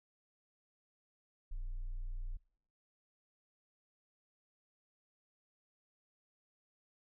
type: tone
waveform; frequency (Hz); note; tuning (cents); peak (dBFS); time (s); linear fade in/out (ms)
sine; 29.98; A#0; +49; -35; 1.51-2.37; 10
effects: noise-tail reverb RT60 0.7 s tail -26 dB re dry + tanh soft clip ceiling -37 dBFS